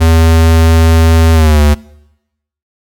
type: tone with pitch glide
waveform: square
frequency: 81.6 to 73.97 Hz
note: E2 to D2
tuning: -17 to +13 cents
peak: -5 dBFS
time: 0-1.75 s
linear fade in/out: 20 ms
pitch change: -170 cents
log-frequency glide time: 1.33-1.61 s
effects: noise-tail reverb RT60 0.9 s tail -23 dB re dry